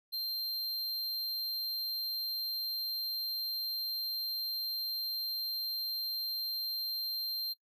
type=tone; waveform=square; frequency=4164 Hz; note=C8; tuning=9 cents flat; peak=-34 dBFS; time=0.12-7.54 s; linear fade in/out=20 ms; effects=noise-tail reverb RT60 0.1 s tail -18 dB re dry